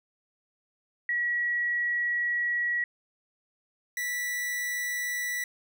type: tone pair in turn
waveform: sine / 45% pulse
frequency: 1922 / 1957.9 Hz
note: B6 / B6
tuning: -48 / -16 cents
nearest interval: unison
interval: 32 cents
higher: second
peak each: -25 / -29 dBFS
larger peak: first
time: 1.09-2.84 / 3.97-5.44 s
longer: first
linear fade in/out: 2 ms
effects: none